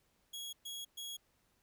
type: tone bursts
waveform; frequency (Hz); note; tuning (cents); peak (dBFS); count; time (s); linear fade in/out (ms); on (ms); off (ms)
sawtooth; 3322; G#7; 0; -39; 3; 0.33-1.17; 10; 200; 120
effects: pink hiss -75 dBFS RMS until 1.62 s